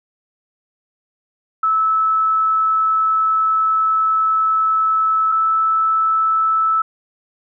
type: tone pair in turn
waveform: sine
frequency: 1305 / 1311.7 Hz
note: E6 / E6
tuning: -18 / -9 cents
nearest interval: unison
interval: 9 cents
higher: second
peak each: -13 dBFS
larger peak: neither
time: 1.63-5.32 / 5.32-6.82 s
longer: first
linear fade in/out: 5 ms
effects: none